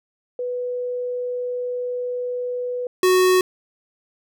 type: tone pair in turn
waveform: sine / square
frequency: 493.9 / 369.1 Hz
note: B4 / F#4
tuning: 0 / -4 cents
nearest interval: perfect fourth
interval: 504 cents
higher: first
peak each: -23 / -14 dBFS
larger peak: second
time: 0.39-2.87 / 3.03-3.41 s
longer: first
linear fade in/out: 2 ms
effects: none